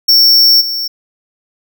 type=tone with level steps; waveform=square; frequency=5460 Hz; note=F8; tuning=40 cents flat; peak=-5 / -16 dBFS; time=0.08-0.88 s; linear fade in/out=10 ms; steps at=0.6 s; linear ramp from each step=20 ms; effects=none